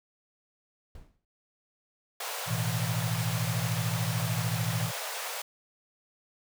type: noise with exponential decay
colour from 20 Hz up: brown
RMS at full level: -43 dBFS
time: 0.95-1.25 s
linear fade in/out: 2 ms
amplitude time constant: 65 ms
type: high-pass noise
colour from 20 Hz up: pink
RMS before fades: -36 dBFS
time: 2.2-5.42 s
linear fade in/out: 5 ms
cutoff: 490 Hz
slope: 48 dB/octave
type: chord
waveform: sine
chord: A suspended second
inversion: none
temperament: equal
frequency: 110 / 123.47 / 164.81 Hz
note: A2 / B2 / E3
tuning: 0 / 0 / 0 cents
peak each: -32 / -32 / -33 dBFS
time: 2.46-4.92 s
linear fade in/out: 50 ms
effects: none